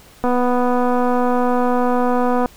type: click train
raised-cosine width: 1 ms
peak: -6 dBFS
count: 549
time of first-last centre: 0.24-2.459 s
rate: 247 Hz
effects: pink hiss -46 dBFS RMS until 2.56 s